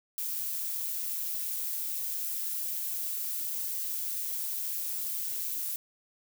violet noise with amplitude modulation, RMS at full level -32 dBFS, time 0.18-5.76 s, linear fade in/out 0 ms, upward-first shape sine, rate 167 Hz, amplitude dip 40%, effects none

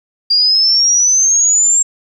sine exponential sweep, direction up, 4760 to 7520 Hz, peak -8 dBFS, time 0.3-1.83 s, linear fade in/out 10 ms, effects 8-bit

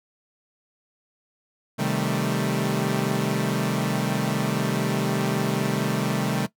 sawtooth chord, A half-diminished seventh, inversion first, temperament equal, 130.81 / 155.56 / 196 / 220 Hz, C3 / Eb3 / G3 / A3, 0 / 0 / 0 / 0 cents, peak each -24 dBFS, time 1.78-6.47 s, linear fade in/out 20 ms, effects noise-tail reverb RT60 0.1 s tail -17 dB re dry

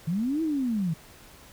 sine linear two-way sweep, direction up then down, 152.7 to 329.6 to 152.7 Hz, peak -24 dBFS, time 0.07-0.94 s, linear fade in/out 10 ms, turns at 0.42 s, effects pink hiss -51 dBFS RMS until 1.52 s

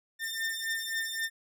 sawtooth beating tone pair, 1802 / 1805.8 Hz, A6 / A6, +41 / +44 cents, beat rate 3.8 Hz, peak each -31 dBFS, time 0.19-1.3 s, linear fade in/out 50 ms, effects none

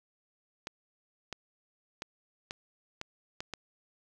clicks, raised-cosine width 0.2 ms, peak -20 dBFS, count 7, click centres 0.671 / 1.327 / 2.021 / 2.509 / 3.014 / 3.405 / 3.537 s, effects none

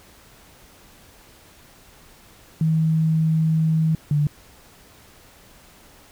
sine tone pair in turn, 159.5 / 147.5 Hz, D#3 / D3, +43 / +8 cents, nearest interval minor second, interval 135 cents, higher first, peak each -16 / -16 dBFS, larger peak neither, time 2.61-3.95 / 4.11-4.27 s, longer first, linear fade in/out 2 ms, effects pink hiss -50 dBFS RMS until 6.11 s

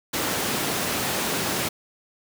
pink high-pass noise, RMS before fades -26 dBFS, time 0.13-1.69 s, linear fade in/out 10 ms, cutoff 160 Hz, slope 12 dB/octave, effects none

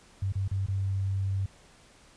sine tone with dropouts, 97 Hz, G2, 18 cents flat, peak -26 dBFS, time 0.22-1.46 s, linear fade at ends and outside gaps 5 ms, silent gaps 0.323-0.354 / 0.479-0.512 / 0.663-0.683 s, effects pink hiss -57 dBFS RMS until 2.16 s + resampled to 22050 Hz

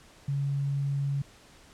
sine tone, 140 Hz, C#3, 18 cents sharp, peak -26 dBFS, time 0.28-1.22 s, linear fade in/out 5 ms, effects pink hiss -55 dBFS RMS until 1.73 s + low-pass 9000 Hz 12 dB/octave

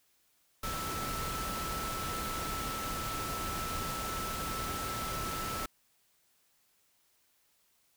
sine tone in noise, 1318.5 Hz, E6, in tune, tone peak -38 dBFS, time 0.63-5.66 s, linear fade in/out 5 ms, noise pink, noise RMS -38 dBFS, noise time 0.63-5.66 s, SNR -3 dB, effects white hiss -71 dBFS RMS until 7.96 s

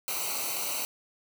white noise with comb filter, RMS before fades -32 dBFS, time 0.08-0.85 s, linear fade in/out 0 ms, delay 0.58 ms, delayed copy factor -0.85, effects none

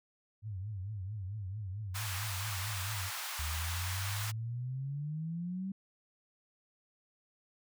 sine tone with vibrato, 100 Hz, G2, 35 cents sharp, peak -37 dBFS, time 0.42-3.11 s, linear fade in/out 50 ms, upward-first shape triangle, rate 4.5 Hz, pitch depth 190 cents each way
pink high-pass noise, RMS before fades -40 dBFS, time 1.94-4.32 s, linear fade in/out 20 ms, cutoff 910 Hz, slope 24 dB/octave
sine exponential sweep, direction up, 74.2 to 196 Hz, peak -35 dBFS, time 3.39-5.72 s, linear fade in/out 5 ms
effects none

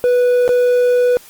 triangle tone with dropouts, 492.4 Hz, B4, 5 cents flat, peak -8 dBFS, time 0.04-1.17 s, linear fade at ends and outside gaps 0 ms, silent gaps 0.479-0.491 s, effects white hiss -42 dBFS RMS until 1.29 s + Opus 32 kbps

